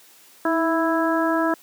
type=harmonic tone with a mistuned harmonic; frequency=329.6 Hz; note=E4; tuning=in tune; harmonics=1 / 2 / 3 / 4 / 5; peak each=-21 / -24 / -26 / -27 / -28 dBFS; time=0.45-1.54 s; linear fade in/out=2 ms; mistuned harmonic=1; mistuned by=-37 cents; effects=white hiss -51 dBFS RMS until 1.62 s + high-pass 200 Hz 12 dB/octave